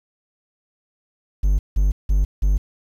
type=tone bursts; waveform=triangle; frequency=49 Hz; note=G1; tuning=in tune; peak=-12 dBFS; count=4; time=1.43-2.58 s; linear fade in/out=10 ms; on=160 ms; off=170 ms; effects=8-bit